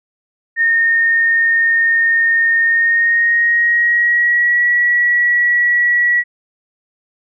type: tone with pitch glide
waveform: sine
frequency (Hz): 1836 to 1931.7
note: A#6 to B6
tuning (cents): -27 to -39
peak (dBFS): -10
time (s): 0.56-6.24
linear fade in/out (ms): 50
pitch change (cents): +88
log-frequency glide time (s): 2.65-4.65
effects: none